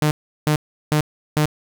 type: tone bursts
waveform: sawtooth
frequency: 151.5 Hz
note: D#3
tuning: 46 cents flat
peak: -11 dBFS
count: 4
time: 0.02-1.456 s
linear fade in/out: 0 ms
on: 89 ms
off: 360 ms
effects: none